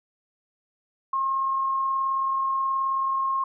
sine tone with amplitude modulation, 1074 Hz, C6, 45 cents sharp, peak -21 dBFS, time 1.13-3.44 s, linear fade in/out 5 ms, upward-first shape sine, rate 38.7 Hz, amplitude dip 25%, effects none

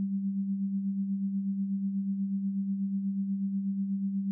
sine tone with tremolo, 196 Hz, G3, in tune, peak -26 dBFS, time 0-4.31 s, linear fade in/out 0 ms, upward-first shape sine, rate 8.2 Hz, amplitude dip 45%, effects none

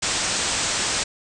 white low-pass noise, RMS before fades -24 dBFS, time 0.02-1.04 s, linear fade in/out 10 ms, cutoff 8600 Hz, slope 96 dB/octave, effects none

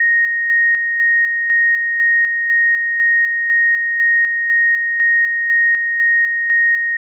sine tone with tremolo, 1864.7 Hz, A#6, in tune, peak -10 dBFS, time 0-6.97 s, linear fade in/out 5 ms, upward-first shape square, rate 2 Hz, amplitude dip 45%, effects none

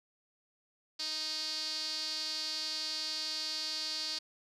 sawtooth tone with band-pass filter, 311.1 Hz, D#4, in tune, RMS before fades -37 dBFS, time 0.99-4.19 s, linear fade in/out 10 ms, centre 4600 Hz, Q 7.1, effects none

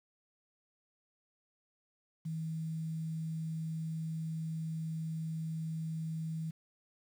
sine tone with quantisation, 160.4 Hz, E3, 47 cents flat, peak -35 dBFS, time 2.25-6.51 s, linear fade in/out 10 ms, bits 10, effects none

